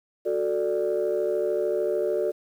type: chord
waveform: sine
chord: D major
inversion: first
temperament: just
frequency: 367.1 / 440.5 / 587.3 Hz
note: F#4 / A4 / D5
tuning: -14 / +2 / 0 cents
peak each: -26 dBFS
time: 0.25-2.32 s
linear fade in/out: 20 ms
effects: tanh soft clip ceiling -16 dBFS + 9-bit